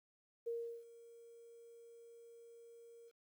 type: tone with ADSR envelope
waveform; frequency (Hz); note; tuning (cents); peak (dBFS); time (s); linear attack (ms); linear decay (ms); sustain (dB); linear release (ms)
sine; 466.2; A#4; 0; -37; 0.46-3.12; 15; 360; -19; 46
effects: 12-bit